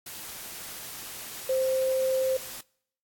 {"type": "tone in noise", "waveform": "sine", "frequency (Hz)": 523.3, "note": "C5", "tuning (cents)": 0, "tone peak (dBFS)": -23, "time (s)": [1.49, 2.37], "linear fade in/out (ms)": 5, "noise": "white", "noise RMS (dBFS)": -40, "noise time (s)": [0.06, 2.61], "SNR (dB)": 14, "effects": ["noise-tail reverb RT60 0.7 s tail -25 dB re dry", "AAC 64 kbps"]}